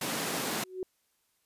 pink high-pass noise, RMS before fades -33 dBFS, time 0.01-0.64 s, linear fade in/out 5 ms, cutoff 160 Hz, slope 24 dB/octave
sine tone with exponential growth, 371.7 Hz, F#4, 8 cents sharp, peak -29 dBFS, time 0.54-0.83 s, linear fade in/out 1 ms, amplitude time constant 62 ms
effects white hiss -74 dBFS RMS until 1.45 s + resampled to 32000 Hz

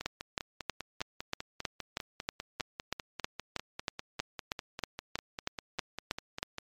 two click trains, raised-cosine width 0.2 ms, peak -14 / -20 dBFS, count 21 / 34, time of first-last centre 0.06-6.429 / 0.01-6.584 s, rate 3.14 / 5.02 Hz, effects MP3 96 kbps

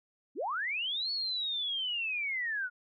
sine linear two-way sweep, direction up then down, 213.6 to 4435 to 1421 Hz, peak -31 dBFS, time 0.35-2.7 s, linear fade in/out 50 ms, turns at 1.11 s, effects none

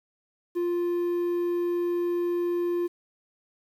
triangle tone, 349.2 Hz, F4, in tune, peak -22 dBFS, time 0.55-2.88 s, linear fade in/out 20 ms, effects 9-bit

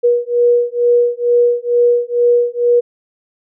sine beating tone pair, 480 / 482.2 Hz, B4 / B4, -49 / -41 cents, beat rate 2.2 Hz, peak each -13 dBFS, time 0.03-2.81 s, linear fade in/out 20 ms, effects none

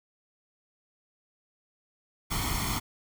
pink noise with comb filter, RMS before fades -30 dBFS, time 2.3-2.8 s, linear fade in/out 20 ms, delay 0.92 ms, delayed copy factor +0.75, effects none

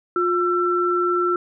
sine tone pair together, 355.1 / 1342 Hz, F4 / E6, +29 / +31 cents, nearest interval octave + major seventh, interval 2302 cents, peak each -20 dBFS, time 0.16-1.36 s, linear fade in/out 2 ms, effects none

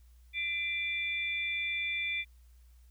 sine tone cluster, 2026 / 2365 / 3504 Hz, B6 / D7 / A7, +44 / +12 / -8 cents, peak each -40 / -32 / -39 dBFS, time 0.33-2.25 s, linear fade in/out 50 ms, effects added 60 Hz sine -55 dBFS peak until 2.9 s + white hiss -72 dBFS RMS until 2.9 s

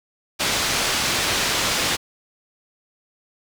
white low-pass noise, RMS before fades -22 dBFS, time 0.39-1.97 s, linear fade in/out 20 ms, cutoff 5400 Hz, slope 12 dB/octave, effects none

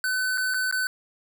square tone with dropouts, 1512 Hz, F#6, 37 cents sharp, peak -24 dBFS, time 0.04-0.87 s, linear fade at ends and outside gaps 1 ms, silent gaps 0.375-0.379 / 0.539-0.543 / 0.712-0.725 s, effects none

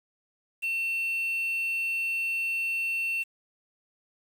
triangle tone with quantisation, 2700 Hz, E7, 41 cents sharp, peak -25 dBFS, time 0.62-3.24 s, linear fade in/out 20 ms, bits 8, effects none

